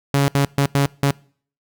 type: tone bursts at uneven times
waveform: sawtooth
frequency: 140.1 Hz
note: C#3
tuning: 19 cents sharp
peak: -10 dBFS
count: 5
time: 0.14-0.28 / 0.35-0.45 / 0.58-0.66 / 0.75-0.86 / 1.03-1.11 s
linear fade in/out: 0 ms
effects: noise-tail reverb RT60 0.5 s tail -24 dB re dry